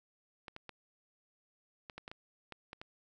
clicks, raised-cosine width 0.3 ms, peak -29 dBFS, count 10, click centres 0.482 / 0.564 / 0.693 / 1.898 / 1.98 / 2.079 / 2.115 / 2.523 / 2.731 / 2.815 s, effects none

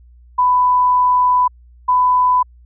sine tone pair in turn, 996 / 999.5 Hz, B5 / B5, +14 / +20 cents, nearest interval unison, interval 6 cents, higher second, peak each -10 dBFS, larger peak neither, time 0.38-1.48 / 1.88-2.43 s, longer first, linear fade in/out 10 ms, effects added 60 Hz sine -42 dBFS peak until 2.65 s

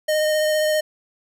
square tone with vibrato, 615 Hz, D#5, 20 cents flat, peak -18 dBFS, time 0.08-0.81 s, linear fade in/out 10 ms, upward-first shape sine, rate 15 Hz, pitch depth 13 cents each way, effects none

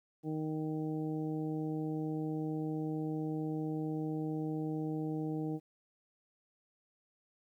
harmonic tone, 155.56 Hz, D#3, in tune, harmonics 1 / 2 / 3 / 4 / 5, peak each -38 / -36 / -43 / -53 / -49 dBFS, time 0.23-5.6 s, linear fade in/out 50 ms, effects 12-bit

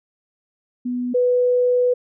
sine tone pair in turn, 246.9 / 494.7 Hz, B3 / B4, 0 / +3 cents, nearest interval octave, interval 1203 cents, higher second, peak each -21 / -14 dBFS, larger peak second, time 0.85-1.14 / 1.14-1.94 s, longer second, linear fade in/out 10 ms, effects none

